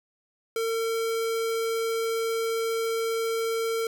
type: tone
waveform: square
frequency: 453.7 Hz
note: A#4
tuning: 47 cents flat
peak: -26 dBFS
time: 0.56-3.87 s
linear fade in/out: 2 ms
effects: 9-bit